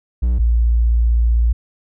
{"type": "tone pair in turn", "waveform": ["triangle", "sine"], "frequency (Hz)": [60, 57.8], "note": ["B1", "A#1"], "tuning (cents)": [-49, -14], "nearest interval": "minor second", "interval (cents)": 65, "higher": "first", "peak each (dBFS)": -11, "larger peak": "neither", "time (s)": [[0.22, 0.39], [0.39, 1.53]], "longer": "second", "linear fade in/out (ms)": 10, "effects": []}